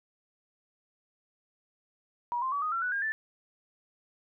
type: tone with pitch steps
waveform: sine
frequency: 960 / 1046.9 / 1141.6 / 1245 / 1357.6 / 1480.5 / 1614.5 / 1760.6 Hz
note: B5 / C6 / D6 / D#6 / F6 / F#6 / G#6 / A6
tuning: -49 / +1 / -49 / +1 / -49 / +1 / -49 / +1 cents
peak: -28 dBFS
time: 2.32-3.12 s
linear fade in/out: 0 ms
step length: 100 ms
effects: none